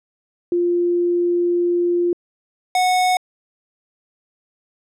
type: tone pair in turn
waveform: sine / square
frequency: 349.2 / 734.4 Hz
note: F4 / F#5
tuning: 0 / -13 cents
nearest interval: octave + minor second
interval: 1287 cents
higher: second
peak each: -15 dBFS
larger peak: neither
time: 0.52-2.13 / 2.75-3.17 s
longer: first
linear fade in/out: 2 ms
effects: low-pass 10000 Hz 12 dB/octave